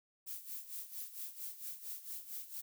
violet noise with tremolo, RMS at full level -43 dBFS, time 0.26-2.62 s, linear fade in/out 20 ms, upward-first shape sine, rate 4.4 Hz, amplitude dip 75%, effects none

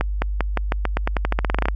accelerating click train, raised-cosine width 0.5 ms, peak -5 dBFS, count 19, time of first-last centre 0.01-1.685 s, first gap 210 ms, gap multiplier 0.89, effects added 50 Hz sine -21 dBFS peak until 1.75 s

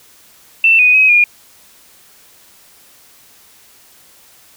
sine tone with pitch steps, 2675 / 2486 / 2538 / 2427 Hz, E7 / D#7 / D#7 / D#7, +25 / -2 / +34 / -44 cents, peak -6 dBFS, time 0.64-1.24 s, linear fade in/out 2 ms, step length 150 ms, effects white hiss -46 dBFS RMS until 4.56 s

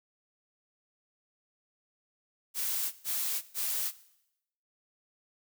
blue noise bursts, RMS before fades -32 dBFS, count 3, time 2.54-3.92 s, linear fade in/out 50 ms, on 380 ms, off 120 ms, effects noise-tail reverb RT60 0.8 s tail -17 dB re dry

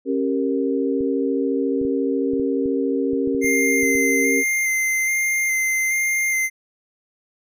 sine chord, G diminished, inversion second, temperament equal with one note detuned, 272.3 / 392 / 466.2 Hz, Db4 / G4 / Bb4, -31 / 0 / 0 cents, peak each -21 / -24 / -24 dBFS, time 0.05-4.44 s, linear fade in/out 50 ms
clicks, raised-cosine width 3 ms, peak -22 dBFS, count 12, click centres 1.008 / 1.815 / 1.851 / 2.335 / 2.398 / 2.658 / 3.133 / 3.275 / 3.348 / 3.445 / 3.832 / 3.953 s
square tone with vibrato, 2093 Hz, C7, in tune, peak -19 dBFS, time 3.41-6.5 s, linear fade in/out 50 ms, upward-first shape square, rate 1.2 Hz, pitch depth 13 cents each way
effects none

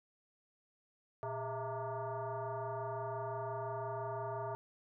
sine tone with frequency modulation, 118.6 Hz, A#2, 30 cents sharp, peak -37 dBFS, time 1.23-4.55 s, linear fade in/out 0 ms, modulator 263 Hz, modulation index 3.8, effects none

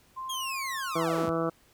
sine tone with pitch glide, 1046.5 to 1072.2 Hz, C6 to C6, 0 to +42 cents, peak -34 dBFS, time 0.16-1.04 s, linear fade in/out 20 ms, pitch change +42 cents, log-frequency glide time 0.39-0.54 s
sawtooth linear sweep, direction down, 3322 to 48.51 Hz, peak -30 dBFS, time 0.29-1.3 s, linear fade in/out 10 ms
harmonic tone, 164.81 Hz, E3, in tune, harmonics 1 / 2 / 3 / 4 / 5 / 6 / 7 / 8 / 9, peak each -34 / -31 / -31 / -34 / -43 / -45 / -36 / -36 / -47 dBFS, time 0.95-1.5 s, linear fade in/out 10 ms
effects pink hiss -62 dBFS RMS until 1.73 s

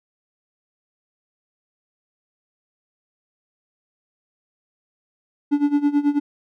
triangle tone with tremolo, 289.3 Hz, D4, 26 cents flat, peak -11 dBFS, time 5.51-6.2 s, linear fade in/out 20 ms, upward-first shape sine, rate 9.2 Hz, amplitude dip 85%, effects none

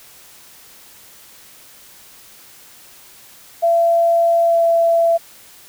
sine tone with pitch glide, 675 to 670.7 Hz, E5 to E5, +41 to +30 cents, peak -11 dBFS, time 3.62-5.18 s, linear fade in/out 20 ms, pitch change -11 cents, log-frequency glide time 4.45-4.64 s, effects white hiss -44 dBFS RMS until 5.68 s

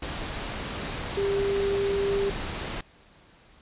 sine tone in noise, 397.5 Hz, G4, 24 cents sharp, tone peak -23 dBFS, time 1.17-2.3 s, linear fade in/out 5 ms, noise pink, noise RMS -33 dBFS, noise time 0.02-2.81 s, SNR +7 dB, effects pink hiss -56 dBFS RMS until 3.61 s + resampled to 8000 Hz

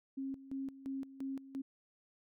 sine tone with tremolo, 269.9 Hz, C#4, 46 cents flat, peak -37 dBFS, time 0.17-1.62 s, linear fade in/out 10 ms, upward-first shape square, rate 2.9 Hz, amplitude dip 80%, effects none

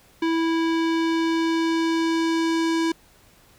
square tone with low-pass filter sweep, 328.3 Hz, E4, 7 cents flat, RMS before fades -22 dBFS, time 0.22-2.92 s, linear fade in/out 5 ms, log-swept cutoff 3400 to 6500 Hz, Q 0.92, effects pink hiss -55 dBFS RMS until 3.58 s

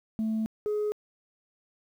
sine tone pair in turn, 220 / 420.4 Hz, A3 / G#4, 0 / +21 cents, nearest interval major seventh, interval 1121 cents, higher second, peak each -24 dBFS, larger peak neither, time 0.19-0.46 / 0.66-0.92 s, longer first, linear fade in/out 0 ms, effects tanh soft clip ceiling -24 dBFS + 10-bit

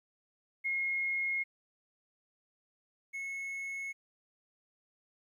sine / triangle tone pair in turn, 2154 / 2187 Hz, C7 / C#7, +50 / -24 cents, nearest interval unison, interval 26 cents, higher second, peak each -30 / -35 dBFS, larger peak first, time 0.64-1.44 / 3.13-3.93 s, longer neither, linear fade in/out 20 ms, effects 12-bit

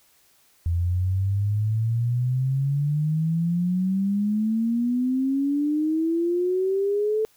sine exponential sweep, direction up, 83.7 to 440 Hz, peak -20 dBFS, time 0.66-7.25 s, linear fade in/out 0 ms, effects white hiss -60 dBFS RMS until 7.36 s

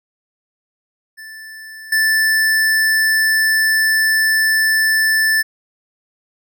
square tone with level steps, 1760 Hz, A6, in tune, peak -33 / -13 dBFS, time 1.17-5.43 s, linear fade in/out 20 ms, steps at 1.92 s, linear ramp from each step 5 ms, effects none

